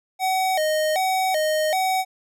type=tone with vibrato; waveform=square; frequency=683 Hz; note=F5; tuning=39 cents flat; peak=-20 dBFS; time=0.19-2.05 s; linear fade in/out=50 ms; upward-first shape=square; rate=1.3 Hz; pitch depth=170 cents each way; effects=none